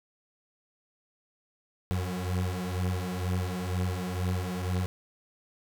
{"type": "beating tone pair", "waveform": "30% pulse", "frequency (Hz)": [90, 92.1], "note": ["F#2", "F#2"], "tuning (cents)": [-47, -7], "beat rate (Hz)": 2.1, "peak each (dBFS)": -29, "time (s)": [1.91, 4.86], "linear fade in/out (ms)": 0, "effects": []}